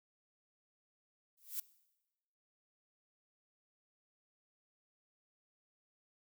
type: noise with exponential growth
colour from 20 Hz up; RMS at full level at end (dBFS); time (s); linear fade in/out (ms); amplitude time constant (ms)
violet; -35; 1.37-1.6; 5; 49
effects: noise-tail reverb RT60 1.0 s tail -20 dB re dry